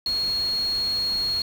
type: tone in noise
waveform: sine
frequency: 4300 Hz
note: C8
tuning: 47 cents sharp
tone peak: -22 dBFS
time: 0.06-1.42 s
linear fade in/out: 2 ms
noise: pink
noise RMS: -39 dBFS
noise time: 0.06-1.42 s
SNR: +14 dB
effects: none